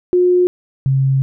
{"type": "tone pair in turn", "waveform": "sine", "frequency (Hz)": [359.4, 134.62], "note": ["F4", "C3"], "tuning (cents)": [50, 50], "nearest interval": "octave + perfect fourth", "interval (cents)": 1700, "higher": "first", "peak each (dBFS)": [-9, -11], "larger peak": "first", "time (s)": [[0.13, 0.47], [0.86, 1.22]], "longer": "second", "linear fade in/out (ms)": 0, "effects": []}